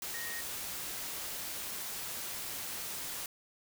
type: tone in noise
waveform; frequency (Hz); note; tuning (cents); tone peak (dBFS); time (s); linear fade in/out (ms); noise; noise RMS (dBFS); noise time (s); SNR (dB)
sine; 1864.7; A#6; 0; -41; 0.14-0.41; 2; white; -40; 0.02-3.26; -4
effects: none